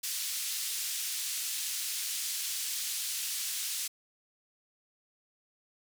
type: band-pass noise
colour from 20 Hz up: white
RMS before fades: -35 dBFS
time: 0.03-3.88 s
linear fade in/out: 10 ms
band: 3000 to 11000 Hz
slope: 12 dB/octave
effects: none